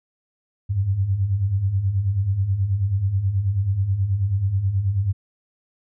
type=beating tone pair; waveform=sine; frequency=90.9 / 100.2 Hz; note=F#2 / G2; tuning=-30 / +38 cents; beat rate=9.3 Hz; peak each=-26 / -19 dBFS; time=0.69-5.13 s; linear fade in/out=20 ms; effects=none